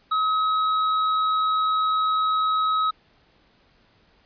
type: tone with tanh clipping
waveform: triangle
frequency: 1276 Hz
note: D#6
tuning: 43 cents sharp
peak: -21 dBFS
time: 0.11-2.91 s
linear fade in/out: 10 ms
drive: 13 dB
effects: pink hiss -60 dBFS RMS until 4.25 s + resampled to 11025 Hz